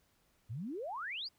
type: exponential sweep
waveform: sine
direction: up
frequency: 98 to 5130 Hz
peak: -38 dBFS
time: 0.49-1.29 s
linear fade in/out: 20 ms
effects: pink hiss -73 dBFS RMS until 1.38 s